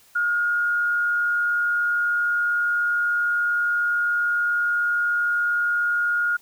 sine tone with frequency modulation, 1425 Hz, F6, 34 cents sharp, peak -19 dBFS, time 0.15-6.37 s, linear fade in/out 10 ms, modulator 103 Hz, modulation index 0.3, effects white hiss -55 dBFS RMS until 6.41 s

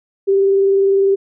sine tone with vibrato, 392 Hz, G4, in tune, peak -10 dBFS, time 0.27-1.16 s, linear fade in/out 20 ms, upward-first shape triangle, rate 20 Hz, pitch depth 29 cents each way, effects none

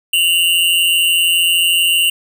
square tone pair together, 2787 / 2960 Hz, F7 / F#7, -4 / 0 cents, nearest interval minor second, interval 104 cents, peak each -13 / -17 dBFS, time 0.13-2.1 s, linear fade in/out 5 ms, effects none

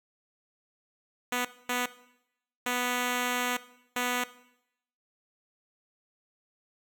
5% pulse tone bursts at uneven times, 246.9 Hz, B3, in tune, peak -16 dBFS, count 4, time 1.32-1.45 / 1.69-1.86 / 2.66-3.57 / 3.96-4.24 s, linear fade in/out 5 ms, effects noise-tail reverb RT60 0.8 s tail -17 dB re dry

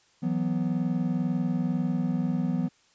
triangle chord, E suspended second, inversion none, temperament equal, 164.81 / 185 / 246.9 Hz, E3 / F#3 / B3, 0 / 0 / 0 cents, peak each -27 dBFS, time 0.22-2.69 s, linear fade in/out 20 ms, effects white hiss -63 dBFS RMS until 2.94 s + resampled to 16000 Hz

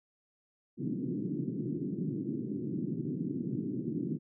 white band-pass noise, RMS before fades -35 dBFS, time 0.77-4.19 s, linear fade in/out 50 ms, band 130 to 340 Hz, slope 48 dB/octave, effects none

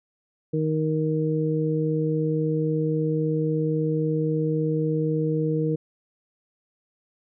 harmonic tone, 156.3 Hz, D#3, 8 cents sharp, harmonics 1 / 2 / 3, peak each -24 / -27 / -26 dBFS, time 0.53-5.76 s, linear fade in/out 10 ms, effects none

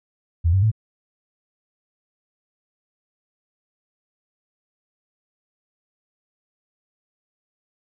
sine tone with pitch steps, 83.9 / 95.82 / 109.44 Hz, E2 / G2 / A2, +31 / -39 / -9 cents, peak -14 dBFS, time 0.44-0.716 s, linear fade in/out 20 ms, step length 92 ms, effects none

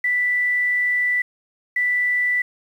sine tone pair in turn, 1975.5 / 1975.5 Hz, B6 / B6, 0 / 0 cents, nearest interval unison, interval 0 cents, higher neither, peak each -17 dBFS, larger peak neither, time 0.04-1.22 / 1.76-2.42 s, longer first, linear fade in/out 5 ms, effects 8-bit

